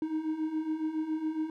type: beating tone pair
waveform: triangle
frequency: 308.6 / 315.8 Hz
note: D#4 / D#4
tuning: -14 / +26 cents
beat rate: 7.2 Hz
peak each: -34 / -29 dBFS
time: 0.02-1.5 s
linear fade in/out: 2 ms
effects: none